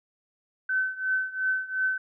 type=tone with tremolo; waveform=sine; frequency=1525 Hz; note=G6; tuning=48 cents flat; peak=-21 dBFS; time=0.69-1.98 s; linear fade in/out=5 ms; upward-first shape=triangle; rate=2.8 Hz; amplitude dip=90%; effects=none